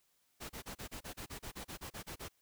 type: noise bursts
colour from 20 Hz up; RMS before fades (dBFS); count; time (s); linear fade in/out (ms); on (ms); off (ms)
pink; -45; 15; 0.4-2.288; 20; 96; 32
effects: white hiss -75 dBFS RMS until 2.41 s